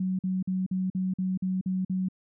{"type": "tone bursts", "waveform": "sine", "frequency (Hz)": 186.5, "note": "F#3", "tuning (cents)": 14, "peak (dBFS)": -25, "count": 9, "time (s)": [0, 2.086], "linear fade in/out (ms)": 5, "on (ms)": 190, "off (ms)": 47, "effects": []}